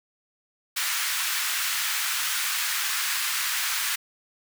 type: high-pass noise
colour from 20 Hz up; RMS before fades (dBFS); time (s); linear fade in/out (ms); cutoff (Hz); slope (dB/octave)
pink; -27; 0.76-3.96; 10; 1300; 24
effects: none